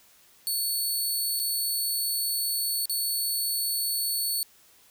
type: tone with dropouts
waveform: 10% pulse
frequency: 4435 Hz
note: C#8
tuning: in tune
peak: -19 dBFS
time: 0.47-4.43 s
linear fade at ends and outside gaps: 0 ms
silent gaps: 1.393-1.398 / 2.856-2.896 s
effects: white hiss -58 dBFS RMS until 4.9 s